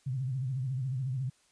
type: tone with vibrato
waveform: sine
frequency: 130.3 Hz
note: C3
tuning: 7 cents flat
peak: -30 dBFS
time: 0.06-1.3 s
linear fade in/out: 10 ms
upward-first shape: sine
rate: 14 Hz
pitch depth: 110 cents each way
effects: white hiss -67 dBFS RMS until 1.51 s + resampled to 22050 Hz